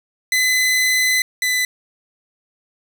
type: tone pair in turn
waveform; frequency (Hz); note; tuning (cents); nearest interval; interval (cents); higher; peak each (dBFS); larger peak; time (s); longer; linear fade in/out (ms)
sawtooth; 2019 / 2003; B6 / B6; +38 / +24; unison; 14; first; -11 / -13; first; 0.32-1.22 / 1.42-1.65; first; 2
effects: none